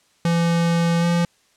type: tone with pitch glide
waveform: square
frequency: 169.1 to 171.66 Hz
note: E3 to F3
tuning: +44 to -30 cents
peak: -17 dBFS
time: 0.25-1.25 s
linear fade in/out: 2 ms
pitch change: +26 cents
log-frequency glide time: 1-1.05 s
effects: white hiss -60 dBFS RMS until 1.56 s + low-pass 8000 Hz 12 dB/octave

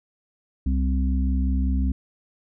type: harmonic tone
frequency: 65.41 Hz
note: C2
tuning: in tune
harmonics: 1 / 3 / 4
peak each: -20 / -29 / -29 dBFS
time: 0.66-1.92 s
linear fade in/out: 5 ms
effects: none

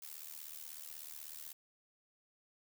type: noise with amplitude modulation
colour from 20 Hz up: blue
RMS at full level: -45 dBFS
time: 0.02-1.53 s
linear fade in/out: 5 ms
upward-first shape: sine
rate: 76.3 Hz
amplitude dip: 90%
effects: none

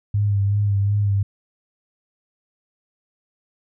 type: tone with vibrato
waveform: sine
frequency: 101.3 Hz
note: G#2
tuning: 43 cents flat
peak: -16 dBFS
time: 0.14-1.23 s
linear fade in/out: 5 ms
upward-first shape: sine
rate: 2.7 Hz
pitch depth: 35 cents each way
effects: none

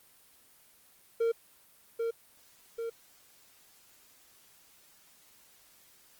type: tone with echo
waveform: triangle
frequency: 460 Hz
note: A#4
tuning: 23 cents flat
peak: -23 dBFS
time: 1.2-1.32 s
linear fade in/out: 10 ms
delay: 790 ms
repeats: 2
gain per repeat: -4 dB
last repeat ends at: 2.9 s
effects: white hiss -61 dBFS RMS until 6.19 s + Opus 24 kbps

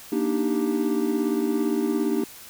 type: chord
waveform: triangle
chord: Eb major seventh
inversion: second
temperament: equal with one note detuned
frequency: 234.6 / 293.7 / 311.1 / 392 Hz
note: Bb3 / D4 / Eb4 / G4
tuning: +11 / 0 / 0 / 0 cents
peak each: -25 dBFS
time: 0.12-2.24 s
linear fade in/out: 5 ms
effects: white hiss -44 dBFS RMS until 2.49 s

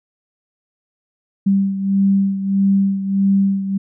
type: beating tone pair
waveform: sine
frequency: 195.7 / 197.3 Hz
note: G3 / G3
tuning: -3 / +11 cents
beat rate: 1.6 Hz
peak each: -14 / -20 dBFS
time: 1.46-3.78 s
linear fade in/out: 10 ms
effects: none

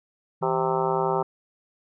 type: tone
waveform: triangle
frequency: 164.81 Hz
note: E3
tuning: in tune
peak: -30 dBFS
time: 0.41-1.23 s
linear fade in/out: 10 ms
type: harmonic tone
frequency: 130.81 Hz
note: C3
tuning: in tune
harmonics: 3 / 4 / 5 / 6 / 7 / 8 / 9 / 10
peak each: -26 / -30 / -33 / -29 / -28 / -35 / -35 / -34 dBFS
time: 0.42-1.23 s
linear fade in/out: 10 ms
effects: none

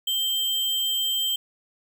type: tone with sample-and-hold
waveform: sine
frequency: 3144 Hz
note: G7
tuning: 4 cents sharp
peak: -22 dBFS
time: 0.07-1.36 s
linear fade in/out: 5 ms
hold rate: 11025 Hz
effects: none

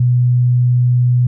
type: tone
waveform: sine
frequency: 123.47 Hz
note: B2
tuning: in tune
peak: -9 dBFS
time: 0-1.27 s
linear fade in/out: 5 ms
effects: none

